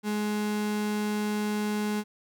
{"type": "tone", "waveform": "35% pulse", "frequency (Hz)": 210, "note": "G#3", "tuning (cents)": 19, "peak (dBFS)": -25, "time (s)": [0.03, 2.04], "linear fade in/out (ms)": 50, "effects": []}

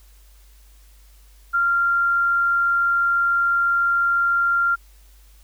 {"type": "tone", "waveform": "sine", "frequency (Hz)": 1387, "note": "F6", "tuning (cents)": -12, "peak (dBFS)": -16, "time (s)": [1.53, 4.76], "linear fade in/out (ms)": 20, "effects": ["added 50 Hz sine -47 dBFS peak until 5.43 s", "white hiss -57 dBFS RMS until 5.43 s"]}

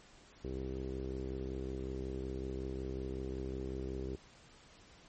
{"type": "tone with low-pass filter", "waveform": "sawtooth", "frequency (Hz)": 65.41, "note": "C2", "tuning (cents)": 0, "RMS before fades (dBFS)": -40, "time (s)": [0.44, 4.16], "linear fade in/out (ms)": 5, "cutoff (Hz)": 390, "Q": 5.3, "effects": ["pink hiss -60 dBFS RMS until 5.08 s", "MP3 32 kbps"]}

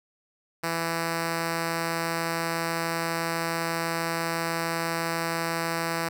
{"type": "tone", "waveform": "5% pulse", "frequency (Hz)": 166.1, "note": "E3", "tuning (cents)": 13, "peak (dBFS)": -15, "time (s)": [0.63, 6.09], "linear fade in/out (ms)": 10, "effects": []}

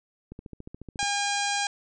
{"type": "click train", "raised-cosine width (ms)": 3, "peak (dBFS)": -27, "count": 11, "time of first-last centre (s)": [0.32, 1.029], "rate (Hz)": 14.1}
{"type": "harmonic tone", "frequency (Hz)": 809, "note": "G#5", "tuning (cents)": -46, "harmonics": [1, 2, 3, 4, 5, 6, 7, 8, 9, 10], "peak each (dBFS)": [-29, -32, -34, -35, -36, -37, -37, -38, -39, -39], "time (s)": [0.99, 1.67], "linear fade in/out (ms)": 2}
{"effects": []}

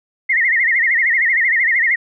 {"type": "tone with vibrato", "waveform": "sine", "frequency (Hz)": 1975.5, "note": "B6", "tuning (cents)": 0, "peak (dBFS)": -12, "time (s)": [0.29, 1.96], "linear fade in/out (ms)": 10, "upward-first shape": "sine", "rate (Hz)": 13, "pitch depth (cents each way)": 150, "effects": []}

